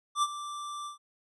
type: tone with ADSR envelope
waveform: square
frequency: 1174.7 Hz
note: D6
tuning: in tune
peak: -23 dBFS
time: 0.15-0.98 s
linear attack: 75 ms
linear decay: 42 ms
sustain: -14 dB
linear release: 120 ms
effects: resampled to 24000 Hz